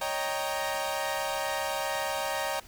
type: chord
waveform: sawtooth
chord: Eb dominant seventh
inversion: third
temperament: equal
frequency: 554.4 / 622.3 / 784 / 932.3 Hz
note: Db5 / Eb5 / G5 / Bb5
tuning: 0 / 0 / 0 / 0 cents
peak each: -31 dBFS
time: 0.01-2.6 s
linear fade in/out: 5 ms
effects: pink hiss -52 dBFS RMS until 2.67 s